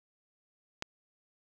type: click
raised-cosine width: 0.2 ms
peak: -17 dBFS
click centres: 0.824 s
effects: none